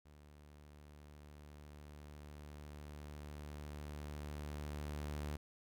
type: tone with level ramp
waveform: sawtooth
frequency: 74 Hz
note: D2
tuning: 14 cents sharp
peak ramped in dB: -55 to -36 dBFS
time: 0.05-5.37 s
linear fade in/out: 10 ms
effects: none